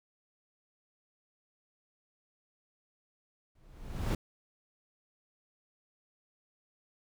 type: noise with exponential growth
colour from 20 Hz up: brown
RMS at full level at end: -25 dBFS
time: 3.55-4.15 s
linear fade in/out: 5 ms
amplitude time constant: 130 ms
effects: none